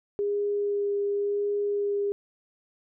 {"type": "tone with vibrato", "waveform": "sine", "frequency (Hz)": 406.8, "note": "G#4", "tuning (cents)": -36, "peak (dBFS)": -24, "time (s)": [0.19, 2.12], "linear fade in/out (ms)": 0, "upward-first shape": "sine", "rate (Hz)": 0.92, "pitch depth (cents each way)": 10, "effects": []}